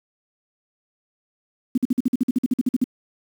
sine tone bursts, 250 Hz, B3, 21 cents sharp, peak -14 dBFS, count 15, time 1.75-2.841 s, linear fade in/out 5 ms, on 27 ms, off 49 ms, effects high-pass 150 Hz 12 dB/octave + 7-bit

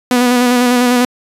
sawtooth tone with vibrato, 246.2 Hz, B3, 5 cents flat, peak -5 dBFS, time 0.11-1.05 s, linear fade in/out 2 ms, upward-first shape square, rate 10 Hz, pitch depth 22 cents each way, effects resampled to 32000 Hz

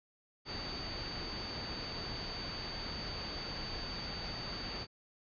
sine tone in noise, 4588 Hz, D8, 41 cents flat, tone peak -42 dBFS, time 0.45-4.87 s, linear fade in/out 50 ms, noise pink, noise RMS -42 dBFS, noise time 0.45-4.87 s, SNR -3 dB, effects resampled to 11025 Hz

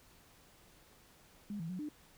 sine tone with pitch steps, 205.5 / 164.2 / 183.3 / 299.4 Hz, G#3 / E3 / F#3 / D4, -18 / -6 / -16 / +33 cents, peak -38 dBFS, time 1.5-1.888 s, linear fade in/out 2 ms, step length 97 ms, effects pink hiss -63 dBFS RMS until 2.17 s

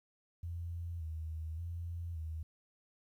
sine tone with vibrato, 82.41 Hz, E2, in tune, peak -38 dBFS, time 0.43-2.43 s, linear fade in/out 5 ms, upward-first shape square, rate 0.87 Hz, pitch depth 58 cents each way, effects 12-bit

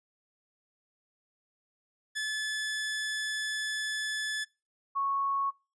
sawtooth / sine tone pair in turn, 1728 / 1104.7 Hz, A6 / C#6, -32 / -6 cents, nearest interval minor sixth, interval 774 cents, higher first, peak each -27 dBFS, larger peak neither, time 2.15-4.45 / 4.95-5.51 s, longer first, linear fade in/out 20 ms, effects noise-tail reverb RT60 0.3 s tail -23 dB re dry + resampled to 22050 Hz

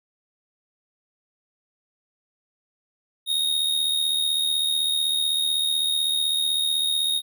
square tone with amplitude modulation, 3729 Hz, A#7, in tune, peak -19 dBFS, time 3.26-7.22 s, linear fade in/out 50 ms, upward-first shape sine, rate 75.9 Hz, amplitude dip 55%, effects none

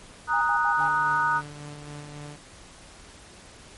sine chord, D# minor, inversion second, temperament equal, 932.3 / 1244.5 / 1480 Hz, A#5 / D#6 / F#6, 0 / 0 / 0 cents, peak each -25 dBFS, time 0.27-1.42 s, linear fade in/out 50 ms
sine tone bursts, 818 Hz, G#5, 26 cents flat, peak -27 dBFS, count 4, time 0.33-0.884 s, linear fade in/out 5 ms, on 83 ms, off 74 ms
sawtooth tone with tremolo, 146.83 Hz, D3, in tune, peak -33 dBFS, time 0.77-2.37 s, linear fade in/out 20 ms, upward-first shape sine, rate 3.6 Hz, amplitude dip 35%
effects pink hiss -48 dBFS RMS until 3.77 s + MP3 48 kbps

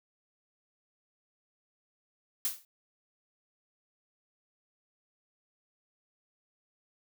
blue noise with exponential decay, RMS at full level -27 dBFS, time 2.45-2.65 s, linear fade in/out 1 ms, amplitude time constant 43 ms, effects none

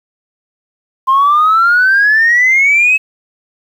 sine exponential sweep, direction up, 1046.5 to 2595 Hz, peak -5 dBFS, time 1.07-2.98 s, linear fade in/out 20 ms, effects tanh soft clip ceiling -3 dBFS + 7-bit

